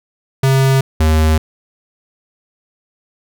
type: tone pair in turn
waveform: square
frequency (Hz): 134.1 / 78.48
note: C3 / D#2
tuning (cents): +43 / +15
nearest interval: major sixth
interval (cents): 928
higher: first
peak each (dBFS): -10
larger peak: neither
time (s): 0.43-0.81 / 1-1.38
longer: neither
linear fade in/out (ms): 5
effects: none